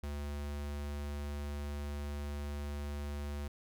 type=tone; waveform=square; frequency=72.5 Hz; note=D2; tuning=22 cents flat; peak=-38 dBFS; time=0.03-3.48 s; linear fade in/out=5 ms; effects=none